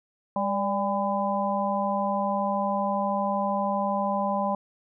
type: harmonic tone with a mistuned harmonic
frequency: 201.4 Hz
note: G3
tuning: 47 cents sharp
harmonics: 1 / 3 / 4 / 5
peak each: -29 / -29 / -29 / -29 dBFS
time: 0.36-4.55 s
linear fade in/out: 2 ms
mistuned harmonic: 3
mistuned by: -54 cents
effects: none